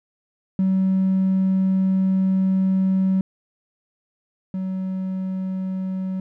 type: tone pair in turn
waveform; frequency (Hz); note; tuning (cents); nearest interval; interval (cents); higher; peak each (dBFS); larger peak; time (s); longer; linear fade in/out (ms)
triangle; 189.7 / 188.17; F#3 / F#3; +43 / +29; unison; 14; first; -13 / -21; first; 0.59-3.21 / 4.54-6.2; first; 2
effects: tanh soft clip ceiling -12 dBFS